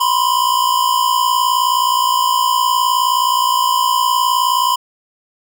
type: tone pair together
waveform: square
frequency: 984.7 / 1044 Hz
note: B5 / C6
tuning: -5 / -4 cents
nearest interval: minor second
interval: 101 cents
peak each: -16 dBFS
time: 0-4.76 s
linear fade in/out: 10 ms
effects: none